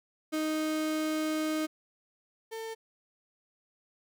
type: tone pair in turn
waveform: 35% pulse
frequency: 311.2 / 448.1 Hz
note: D#4 / A4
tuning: 0 / +32 cents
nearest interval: tritone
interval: 632 cents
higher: second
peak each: -27 / -35 dBFS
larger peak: first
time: 0.32-1.67 / 2.51-2.75 s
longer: first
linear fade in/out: 20 ms
effects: none